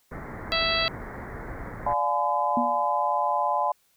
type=low-pass noise; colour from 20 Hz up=pink; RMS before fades=-37 dBFS; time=0.11-1.94 s; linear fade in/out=10 ms; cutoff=2100 Hz; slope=96 dB/octave
type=harmonic tone; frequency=659.3 Hz; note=E5; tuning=in tune; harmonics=1 / 2 / 3 / 4 / 5 / 6 / 7; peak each=-30 / -30 / -30 / -30 / -30 / -30 / -30 dBFS; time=0.52-0.88 s; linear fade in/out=0 ms
type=chord; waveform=sine; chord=D diminished seventh; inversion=none; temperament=just; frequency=587.3 / 704.8 / 845.8 / 1014.9 Hz; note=D5 / F5 / Ab5 / Cb6; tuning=0 / +16 / +31 / +47 cents; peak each=-30 / -29 / -26 / -26 dBFS; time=1.86-3.72 s; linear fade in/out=5 ms
type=tone with exponential decay; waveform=sine; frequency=241 Hz; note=B3; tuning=42 cents flat; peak=-21 dBFS; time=2.57-2.86 s; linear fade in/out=2 ms; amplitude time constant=63 ms
effects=white hiss -66 dBFS RMS until 3.96 s